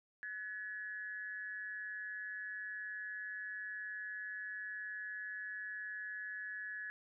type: tone with amplitude modulation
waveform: sine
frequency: 1700 Hz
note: G#6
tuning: 40 cents sharp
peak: -38 dBFS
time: 0.23-6.9 s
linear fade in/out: 0 ms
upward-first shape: sine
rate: 199 Hz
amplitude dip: 70%
effects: none